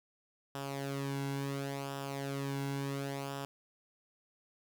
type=tone with flanger; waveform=sawtooth; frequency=138.59 Hz; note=C#3; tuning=in tune; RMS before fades=-38 dBFS; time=0.55-3.45 s; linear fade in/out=0 ms; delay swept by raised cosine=0.46 to 1.66 ms; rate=0.71 Hz; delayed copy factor=-0.65; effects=none